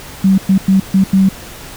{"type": "tone bursts at uneven times", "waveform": "sine", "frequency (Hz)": 192, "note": "G3", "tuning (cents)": -36, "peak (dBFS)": -6, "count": 5, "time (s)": [[0.24, 0.38], [0.49, 0.58], [0.68, 0.8], [0.94, 1.04], [1.13, 1.29]], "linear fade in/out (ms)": 5, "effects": ["pink hiss -32 dBFS RMS until 1.76 s"]}